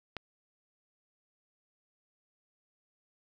click, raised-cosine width 0.3 ms, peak -21 dBFS, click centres 0.167 s, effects none

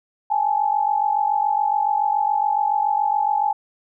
sine tone pair together, 817 / 864.1 Hz, G#5 / A5, -29 / -32 cents, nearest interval minor second, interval 97 cents, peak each -20 dBFS, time 0.3-3.53 s, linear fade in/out 10 ms, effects none

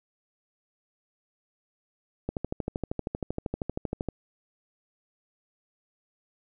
click train, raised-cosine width 2 ms, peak -16 dBFS, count 24, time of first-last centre 2.29-4.087 s, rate 12.8 Hz, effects none

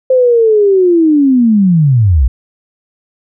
sine linear sweep, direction down, 523.3 to 54.5 Hz, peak -5 dBFS, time 0.1-2.28 s, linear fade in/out 5 ms, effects none

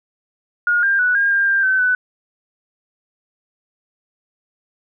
sine tone with pitch steps, 1432 / 1596 / 1479 / 1616 / 1600 / 1590 / 1531 / 1497 Hz, F6 / G6 / F#6 / G#6 / G6 / G6 / G6 / F#6, +43 / +31 / -1 / -48 / +35 / +24 / -41 / +20 cents, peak -13 dBFS, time 0.67-1.95 s, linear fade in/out 2 ms, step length 160 ms, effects none

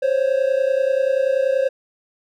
triangle tone pair together, 524 / 554.4 Hz, C5 / C#5, +2 / 0 cents, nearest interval minor second, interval 98 cents, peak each -16 / -18 dBFS, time 0.02-1.69 s, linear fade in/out 10 ms, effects none

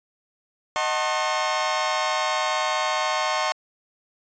sawtooth chord, D# diminished seventh, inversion none, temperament just, 622.3 / 746.7 / 896 / 1075.3 Hz, D#5 / F#5 / A5 / C6, 0 / +16 / +31 / +47 cents, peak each -24 / -25 / -25 / -22 dBFS, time 0.76-3.52 s, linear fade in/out 0 ms, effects resampled to 16000 Hz

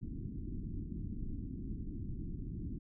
pink low-pass noise, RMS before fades -41 dBFS, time 0.01-2.79 s, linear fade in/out 20 ms, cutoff 320 Hz, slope 48 dB/octave, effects none

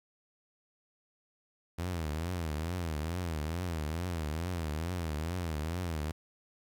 sawtooth tone with vibrato, 82.41 Hz, E2, in tune, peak -29 dBFS, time 1.78-6.12 s, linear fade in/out 10 ms, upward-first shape triangle, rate 2.3 Hz, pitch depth 200 cents each way, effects 10-bit

